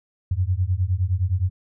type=beating tone pair; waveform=sine; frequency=87.31 / 97.01 Hz; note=F2 / G2; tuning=0 / -18 cents; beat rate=9.7 Hz; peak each=-22 / -22 dBFS; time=0.31-1.5 s; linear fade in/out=5 ms; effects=none